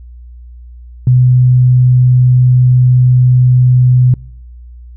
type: tone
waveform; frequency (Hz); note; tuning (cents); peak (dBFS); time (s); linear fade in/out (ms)
sine; 125.8; B2; +32; -4; 1.07-4.14; 2
effects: noise-tail reverb RT60 0.8 s tail -26 dB re dry + added 60 Hz sine -30 dBFS peak until 4.96 s